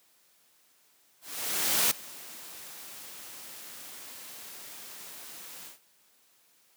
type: noise with ADSR envelope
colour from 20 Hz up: white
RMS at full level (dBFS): -24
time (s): 1.21-5.79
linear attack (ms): 700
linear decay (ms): 6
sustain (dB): -21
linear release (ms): 130
effects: white hiss -65 dBFS RMS until 6.76 s + high-pass 150 Hz 12 dB/octave